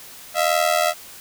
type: ring-modulated tone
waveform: sawtooth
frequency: 659.3 Hz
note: E5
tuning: in tune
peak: -10 dBFS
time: 0.34-0.94 s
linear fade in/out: 50 ms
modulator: 40.9 Hz
effects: white hiss -41 dBFS RMS until 1.2 s